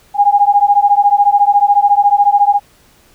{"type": "beating tone pair", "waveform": "sine", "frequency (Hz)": [808, 822], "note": ["G#5", "G#5"], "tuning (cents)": [-48, -18], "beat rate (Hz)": 14, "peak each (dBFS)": -10, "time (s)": [0.14, 2.6], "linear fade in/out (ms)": 50, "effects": ["pink hiss -49 dBFS RMS until 3.14 s"]}